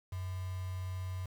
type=tone with quantisation; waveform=sine; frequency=92.2 Hz; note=F#2; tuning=6 cents flat; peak=-36 dBFS; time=0.12-1.26 s; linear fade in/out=5 ms; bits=8; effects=none